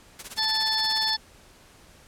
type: noise with tremolo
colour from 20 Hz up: white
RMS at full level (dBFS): -36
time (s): 0.19-1.14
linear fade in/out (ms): 2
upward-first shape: sine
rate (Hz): 17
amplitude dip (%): 90
type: harmonic tone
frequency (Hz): 877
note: A5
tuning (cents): -6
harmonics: 1 / 2 / 4 / 5 / 6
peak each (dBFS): -31 / -32 / -30 / -26 / -28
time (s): 0.37-1.17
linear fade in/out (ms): 20
effects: pink hiss -53 dBFS RMS until 2.07 s + low-pass 11000 Hz 12 dB/octave